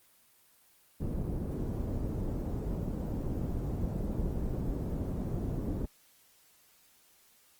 pink low-pass noise, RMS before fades -34 dBFS, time 1-5.86 s, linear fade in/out 10 ms, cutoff 350 Hz, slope 12 dB/octave, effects white hiss -64 dBFS RMS until 7.59 s + Opus 24 kbps

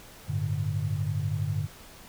sine chord, G suspended second, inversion none, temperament just, 98 / 110.25 / 147 Hz, G2 / A2 / D3, 0 / +4 / +2 cents, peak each -30 / -32 / -30 dBFS, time 0.28-1.67 s, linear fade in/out 20 ms, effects pink hiss -49 dBFS RMS until 2.08 s

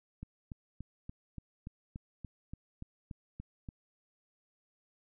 click train, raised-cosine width 5 ms, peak -30 dBFS, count 13, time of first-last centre 0.23-3.688 s, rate 3.47 Hz, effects none

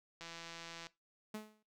click train, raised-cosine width 0.2 ms, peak -31 dBFS, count 111, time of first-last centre 0.21-0.869 s, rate 167 Hz
sawtooth tone with exponential decay, 214.5 Hz, A3, 44 cents flat, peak -36 dBFS, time 1.34-1.63 s, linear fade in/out 5 ms, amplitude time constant 62 ms
effects noise-tail reverb RT60 0.2 s tail -18 dB re dry

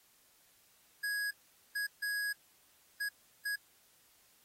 square tone bursts at uneven times, 1661.2 Hz, G#6, in tune, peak -34 dBFS, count 5, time 1.03-1.31 / 1.75-1.87 / 2.02-2.33 / 3-3.09 / 3.45-3.56 s, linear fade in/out 10 ms, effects white hiss -67 dBFS RMS until 4.44 s + AAC 48 kbps

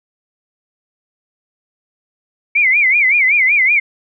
sine tone with vibrato, 2217 Hz, C#7, in tune, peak -9 dBFS, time 2.55-3.8 s, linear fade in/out 10 ms, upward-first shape sine, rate 5.3 Hz, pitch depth 170 cents each way, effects none

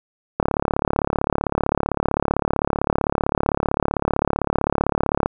click train, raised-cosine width 1 ms, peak -4 dBFS, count 174, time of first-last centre 0.4-5.26 s, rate 35.6 Hz, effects none

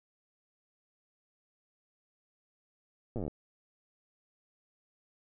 slowing click train, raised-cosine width 2 ms, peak -24 dBFS, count 12, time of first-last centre 3.16-3.28 s, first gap 8 ms, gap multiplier 1.06, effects none

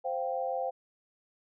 sine chord, C suspended fourth, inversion none, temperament equal, 523.3 / 698.5 / 784 Hz, C5 / F5 / G5, 0 / 0 / 0 cents, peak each -33 / -35 / -35 dBFS, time 0.04-0.71 s, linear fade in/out 20 ms, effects none

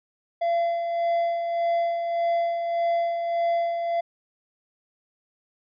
triangle tone with tremolo, 681 Hz, F5, 44 cents flat, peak -18 dBFS, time 0.41-4.01 s, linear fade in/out 10 ms, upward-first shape sine, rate 1.7 Hz, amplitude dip 45%, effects resampled to 11025 Hz

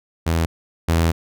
sawtooth tone pair in turn, 82.41 / 82.79 Hz, E2 / E2, 0 / +8 cents, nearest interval unison, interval 8 cents, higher second, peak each -13 / -11 dBFS, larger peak second, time 0.26-0.46 / 0.88-1.12 s, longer second, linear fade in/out 10 ms, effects none

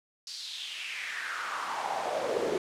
brown noise with high-pass filter sweep, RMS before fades -34 dBFS, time 0.27-2.58 s, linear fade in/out 2 ms, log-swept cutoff 4900 to 380 Hz, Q 4.1, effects low-pass 9000 Hz 12 dB/octave

